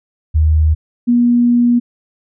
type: tone pair in turn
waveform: sine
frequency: 77.9 / 240.4 Hz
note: D#2 / B3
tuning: +3 / -46 cents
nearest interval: octave + minor sixth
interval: 1951 cents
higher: second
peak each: -8 dBFS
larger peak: neither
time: 0.34-0.75 / 1.07-1.8 s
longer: second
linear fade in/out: 20 ms
effects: none